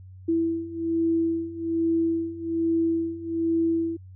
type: beating tone pair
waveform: sine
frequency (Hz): 329.6 / 330.8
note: E4 / E4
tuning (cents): 0 / +6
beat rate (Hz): 1.2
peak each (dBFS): -27 / -24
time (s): 0.28-3.97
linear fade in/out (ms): 10
effects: added 93 Hz sine -42 dBFS peak until 4.15 s